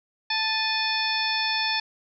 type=harmonic tone with a mistuned harmonic; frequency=880 Hz; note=A5; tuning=in tune; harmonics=1 / 2 / 3 / 4 / 5 / 6; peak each=-30 / -30 / -30 / -30 / -30 / -30 dBFS; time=0.3-1.8 s; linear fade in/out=5 ms; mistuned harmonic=3; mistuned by=-110 cents; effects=none